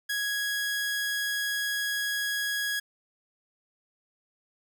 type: tone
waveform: sawtooth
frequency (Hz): 1661.2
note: G#6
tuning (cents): 0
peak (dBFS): -24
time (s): 0.09-2.8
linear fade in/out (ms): 10
effects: none